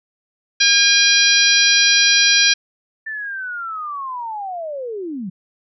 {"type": "harmonic tone", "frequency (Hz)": 810, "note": "G#5", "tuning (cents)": -43, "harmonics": [2, 3, 4, 5, 6, 7], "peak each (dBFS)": [-18, -18, -18, -18, -18, -18], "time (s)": [0.6, 2.54], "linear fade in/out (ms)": 10}
{"type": "linear sweep", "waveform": "sine", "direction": "down", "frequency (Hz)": [1785, 171.3], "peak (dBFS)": -24, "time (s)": [3.06, 5.3], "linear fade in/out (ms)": 10}
{"effects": []}